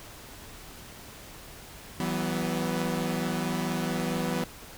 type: chord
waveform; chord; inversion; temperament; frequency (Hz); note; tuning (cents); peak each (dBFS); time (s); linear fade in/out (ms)
sawtooth; E suspended second; none; equal with one note detuned; 164.81 / 189.32 / 246.9; E3 / F#3 / B3; 0 / +40 / 0; -28; 2-4.44; 2
effects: pink hiss -46 dBFS RMS until 4.77 s